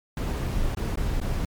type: noise with dropouts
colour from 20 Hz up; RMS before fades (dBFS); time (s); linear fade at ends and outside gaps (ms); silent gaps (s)
brown; -26; 0.17-1.45; 2; 0.749-0.77 / 0.957-0.973 / 1.202-1.214
effects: MP3 96 kbps